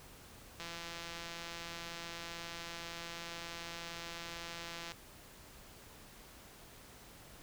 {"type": "click train", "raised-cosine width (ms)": 0.2, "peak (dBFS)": -27, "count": 731, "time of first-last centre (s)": [0.6, 4.92], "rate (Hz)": 169, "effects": ["pink hiss -56 dBFS RMS until 7.42 s"]}